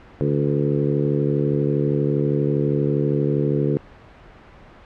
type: harmonic tone with a mistuned harmonic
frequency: 72.5 Hz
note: D2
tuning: 22 cents flat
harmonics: 2 / 3 / 4 / 5 / 6 / 7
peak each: -21 / -28 / -25 / -25 / -25 / -30 dBFS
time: 0.21-3.77 s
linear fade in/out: 0 ms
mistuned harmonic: 7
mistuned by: -26 cents
effects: pink hiss -45 dBFS RMS until 4.85 s + low-pass 2000 Hz 12 dB/octave